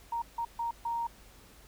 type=tone bursts at uneven times; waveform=sine; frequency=932.3 Hz; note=A#5; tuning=in tune; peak=-30 dBFS; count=4; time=0.12-0.22 / 0.38-0.45 / 0.59-0.71 / 0.85-1.07 s; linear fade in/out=5 ms; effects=added 50 Hz sine -58 dBFS peak until 1.67 s + pink hiss -57 dBFS RMS until 1.67 s